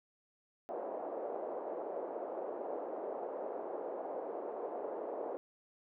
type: band-pass noise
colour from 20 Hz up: white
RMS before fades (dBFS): -41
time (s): 0.69-5.37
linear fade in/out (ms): 0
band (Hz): 380 to 670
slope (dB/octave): 24
effects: none